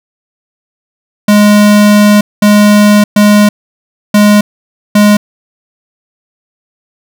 square tone bursts at uneven times, 207.7 Hz, G#3, in tune, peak -3 dBFS, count 5, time 1.28-2.21 / 2.42-3.04 / 3.16-3.49 / 4.14-4.41 / 4.95-5.17 s, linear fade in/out 5 ms, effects none

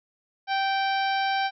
harmonic tone, 780 Hz, G5, 9 cents flat, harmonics 1 / 2 / 3 / 4 / 5 / 6 / 7, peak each -24 / -30 / -34 / -36 / -38 / -40 / -41 dBFS, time 0.47-1.51 s, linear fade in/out 50 ms, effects none

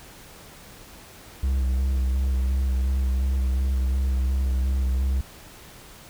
triangle tone with vibrato, 65.3 Hz, C2, 3 cents flat, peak -18 dBFS, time 1.43-5.21 s, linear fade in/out 5 ms, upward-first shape square, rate 2.8 Hz, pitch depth 24 cents each way, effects pink hiss -46 dBFS RMS until 6.09 s

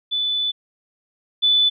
sine tone pair in turn, 3488 / 3488 Hz, A7 / A7, -16 / -16 cents, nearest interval unison, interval 0 cents, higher neither, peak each -19 / -13 dBFS, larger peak second, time 0.11-0.52 / 1.42-1.7 s, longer first, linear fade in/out 20 ms, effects none

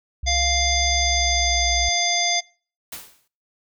sine tone with pitch glide, 65.41 to 59.98 Hz, C2 to B1, 0 to -50 cents, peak -24 dBFS, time 0.23-1.89 s, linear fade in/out 5 ms, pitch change -150 cents, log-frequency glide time 0.98-1.69 s
harmonic tone, 698.5 Hz, F5, in tune, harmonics 1 / 3 / 5 / 7 / 9, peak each -25 / -25 / -25 / -25 / -25 dBFS, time 0.26-2.41 s, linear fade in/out 20 ms
white noise with exponential decay, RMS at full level -31 dBFS, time 2.92-3.28 s, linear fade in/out 5 ms, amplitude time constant 77 ms
effects noise-tail reverb RT60 0.4 s tail -23 dB re dry

